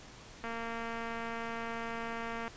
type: click train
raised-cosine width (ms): 0.5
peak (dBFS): -25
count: 470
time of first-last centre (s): 0.44-2.479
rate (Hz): 230
effects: pink hiss -52 dBFS RMS until 2.56 s + resampled to 16000 Hz